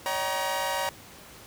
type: tone cluster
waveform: sawtooth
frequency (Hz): 560 / 617 / 767 / 947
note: C#5 / D#5 / G5 / A#5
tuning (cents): +18 / -15 / -38 / +27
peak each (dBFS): -29 / -33 / -30 / -26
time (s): 0.06-0.89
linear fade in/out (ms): 0
effects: pink hiss -48 dBFS RMS until 1.46 s + high-pass 60 Hz 12 dB/octave